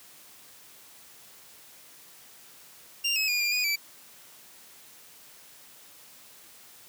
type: tone with pitch steps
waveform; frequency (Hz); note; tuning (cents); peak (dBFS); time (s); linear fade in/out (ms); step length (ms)
25% pulse; 2786 / 2570 / 2435 / 2399 / 2470 / 2317; F7 / E7 / D#7 / D7 / D#7 / D7; -5 / -45 / -38 / +36 / -13 / -24; -21; 3.04-3.76; 10; 120
effects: white hiss -52 dBFS RMS until 6.88 s + high-pass 100 Hz 12 dB/octave